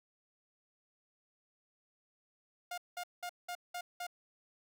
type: tone bursts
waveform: sawtooth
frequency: 709 Hz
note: F5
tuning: 26 cents sharp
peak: -35 dBFS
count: 6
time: 2.71-4.068 s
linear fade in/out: 5 ms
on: 68 ms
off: 190 ms
effects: none